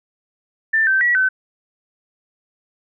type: tone with pitch steps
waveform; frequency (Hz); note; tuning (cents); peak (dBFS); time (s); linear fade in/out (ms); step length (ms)
sine; 1780 / 1552 / 1931 / 1523; A6 / G6 / B6 / F#6; +20 / -18 / -39 / +50; -13; 0.73-1.29; 10; 140
effects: none